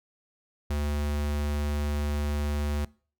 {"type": "tone", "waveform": "square", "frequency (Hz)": 73.42, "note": "D2", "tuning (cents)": 0, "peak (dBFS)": -27, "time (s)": [0.7, 2.85], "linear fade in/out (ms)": 5, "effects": ["noise-tail reverb RT60 0.4 s tail -22 dB re dry"]}